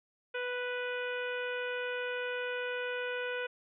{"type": "harmonic tone", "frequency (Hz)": 493.9, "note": "B4", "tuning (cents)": 0, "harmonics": [1, 2, 3, 4, 5, 6, 7], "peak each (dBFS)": [-36, -46, -38, -47, -43, -47, -55], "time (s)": [0.34, 3.47], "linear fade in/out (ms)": 10, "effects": []}